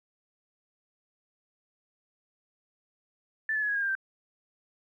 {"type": "tone with pitch steps", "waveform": "sine", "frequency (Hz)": [1760, 1725.8, 1692.2, 1659.3, 1627, 1595.4, 1564.4], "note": ["A6", "A6", "G#6", "G#6", "G#6", "G6", "G6"], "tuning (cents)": [0, -34, 32, -2, -36, 30, -4], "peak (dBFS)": -26, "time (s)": [3.49, 3.952], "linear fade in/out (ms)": 2, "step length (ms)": 66, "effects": ["11-bit"]}